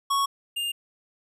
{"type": "tone pair in turn", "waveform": "square", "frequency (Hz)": [1108.7, 2811], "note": ["C#6", "F7"], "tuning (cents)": [0, 11], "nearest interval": "octave + major third", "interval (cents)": 1611, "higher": "second", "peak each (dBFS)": [-22, -27], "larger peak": "first", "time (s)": [[0.1, 0.26], [0.56, 0.72]], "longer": "neither", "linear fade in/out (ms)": 10, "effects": ["resampled to 32000 Hz"]}